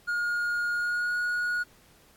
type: tone with pitch glide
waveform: triangle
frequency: 1428 to 1448.8 Hz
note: F6 to F#6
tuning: +38 to -37 cents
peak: -24 dBFS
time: 0.07-1.64 s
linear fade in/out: 20 ms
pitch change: +25 cents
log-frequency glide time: 0.73-1.16 s
effects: pink hiss -59 dBFS RMS until 2.16 s + AAC 64 kbps